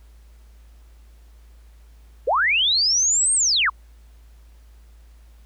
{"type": "linear two-way sweep", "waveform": "sine", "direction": "up then down", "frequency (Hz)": [414.6, 8680, 930], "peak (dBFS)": -16, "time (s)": [2.27, 3.7], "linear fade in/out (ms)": 10, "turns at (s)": 3.34, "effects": ["added 56 Hz sine -45 dBFS peak until 5.45 s", "pink hiss -61 dBFS RMS until 5.45 s"]}